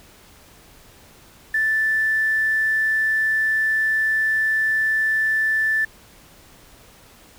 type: tone with quantisation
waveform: sine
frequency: 1760 Hz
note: A6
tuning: in tune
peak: -17 dBFS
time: 1.54-5.85 s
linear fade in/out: 5 ms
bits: 7
effects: pink hiss -49 dBFS RMS until 7.38 s